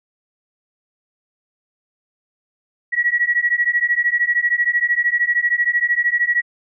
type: beating tone pair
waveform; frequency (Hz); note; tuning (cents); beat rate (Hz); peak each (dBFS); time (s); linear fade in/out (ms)
sine; 1916 / 1929; A#6 / B6; +47 / -41; 13; -18; 2.92-6.42; 20
effects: none